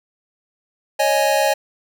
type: chord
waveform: square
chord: C# suspended second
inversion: none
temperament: equal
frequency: 554.4 / 622.3 / 830.6 Hz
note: C#5 / D#5 / G#5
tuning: 0 / 0 / 0 cents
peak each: -20 dBFS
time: 0.99-1.54 s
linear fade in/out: 10 ms
effects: none